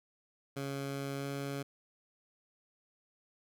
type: tone with pitch glide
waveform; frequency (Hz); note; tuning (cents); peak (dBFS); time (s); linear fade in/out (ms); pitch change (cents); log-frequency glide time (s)
15% pulse; 138.59 to 139.63; C#3 to C#3; 0 to +13; -30; 0.56-1.63; 10; +13; 1.16-1.26
effects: none